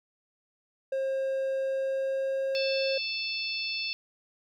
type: tone with pitch glide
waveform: triangle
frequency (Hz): 535 to 538.1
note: C5 to C5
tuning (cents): +38 to +48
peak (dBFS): -25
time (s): 0.92-2.98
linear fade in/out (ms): 5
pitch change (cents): +10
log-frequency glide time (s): 1.57-2.48
type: harmonic tone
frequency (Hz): 880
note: A5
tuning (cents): 0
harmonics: 3 / 4 / 5 / 6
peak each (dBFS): -33 / -39 / -35 / -38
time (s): 2.55-3.93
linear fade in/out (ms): 0
effects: none